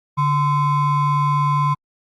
triangle ring-modulated tone, 587 Hz, D5, 1 cent flat, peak -10 dBFS, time 0.17-1.75 s, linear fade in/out 20 ms, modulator 442 Hz, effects Opus 48 kbps

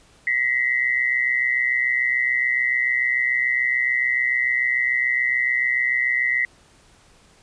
sine tone pair together, 1917.1 / 2044 Hz, A#6 / C7, +48 / -41 cents, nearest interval minor second, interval 111 cents, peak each -21 dBFS, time 0.27-6.45 s, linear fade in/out 2 ms, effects pink hiss -54 dBFS RMS until 7.42 s + resampled to 22050 Hz

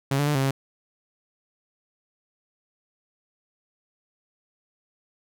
sawtooth tone with pitch steps, 137.4 / 144.9 / 148.2 / 134.8 / 135.7 Hz, C#3 / D3 / D3 / C#3 / C#3, -15 / -23 / +16 / -48 / -36 cents, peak -17 dBFS, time 0.11-0.51 s, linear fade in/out 5 ms, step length 80 ms, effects none

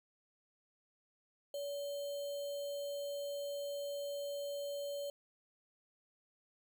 sine tone with sample-and-hold, 570 Hz, C#5, 48 cents sharp, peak -38 dBFS, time 1.54-5.1 s, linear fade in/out 2 ms, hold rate 3675 Hz, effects none

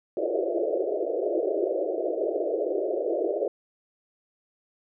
pink band-pass noise, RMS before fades -27 dBFS, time 0.17-3.48 s, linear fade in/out 2 ms, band 330 to 660 Hz, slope 96 dB/octave, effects none

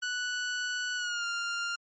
sawtooth tone with pitch glide, 1480 to 1396.9 Hz, F#6 to F6, 0 to 0 cents, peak -27 dBFS, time 0.02-1.76 s, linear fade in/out 10 ms, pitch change -100 cents, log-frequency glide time 0.96-1.25 s, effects MP3 32 kbps

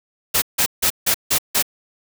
white noise bursts, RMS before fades -17 dBFS, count 6, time 0.34-1.626 s, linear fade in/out 10 ms, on 81 ms, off 160 ms, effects none

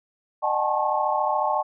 sine tone cluster, 609 / 758 / 846 / 880 / 1085 Hz, D#5 / F#5 / G#5 / A5 / C#6, -37 / +42 / +32 / 0 / -37 cents, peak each -27 dBFS, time 0.42-1.63 s, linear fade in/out 20 ms, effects none

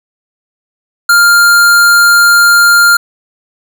square tone, 1400 Hz, F6, 4 cents sharp, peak -4 dBFS, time 1.09-2.97 s, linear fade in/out 5 ms, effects none

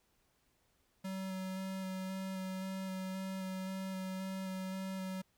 square tone with vibrato, 189.3 Hz, F#3, 40 cents sharp, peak -39 dBFS, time 1.04-5.22 s, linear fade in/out 10 ms, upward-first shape square, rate 1.9 Hz, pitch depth 10 cents each way, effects pink hiss -75 dBFS RMS until 5.37 s

